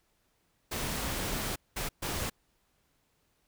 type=noise bursts at uneven times; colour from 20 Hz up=pink; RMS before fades=-34 dBFS; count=3; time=0.71-1.56 / 1.76-1.89 / 2.02-2.3 s; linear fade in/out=10 ms; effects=pink hiss -73 dBFS RMS until 3.47 s